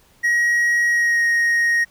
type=tone with pitch glide; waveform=triangle; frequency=1898 to 1871.9 Hz; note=A#6 to A#6; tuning=+31 to +7 cents; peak=-13 dBFS; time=0.23-1.85 s; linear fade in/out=20 ms; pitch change=-24 cents; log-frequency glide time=0.89-1.24 s; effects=pink hiss -55 dBFS RMS until 1.9 s